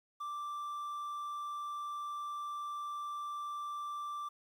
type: tone with quantisation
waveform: triangle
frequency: 1174.7 Hz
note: D6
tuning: in tune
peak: -36 dBFS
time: 0.2-4.29 s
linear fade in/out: 10 ms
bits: 11
effects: none